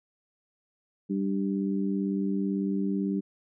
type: harmonic tone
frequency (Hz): 98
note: G2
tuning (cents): 0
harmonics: 2 / 3 / 4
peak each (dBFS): -27 / -31 / -36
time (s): 1.09-3.21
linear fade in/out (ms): 20
effects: none